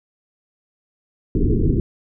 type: low-pass noise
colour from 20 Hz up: pink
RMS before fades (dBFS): -17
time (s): 1.35-1.8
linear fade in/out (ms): 2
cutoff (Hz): 440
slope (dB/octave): 96
effects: none